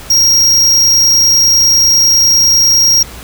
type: tone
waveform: square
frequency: 5610 Hz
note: F8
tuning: 7 cents sharp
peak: -6 dBFS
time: 0.1-3.03 s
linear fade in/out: 5 ms
effects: added 60 Hz sine -33 dBFS peak until 3.23 s + pink hiss -31 dBFS RMS until 3.23 s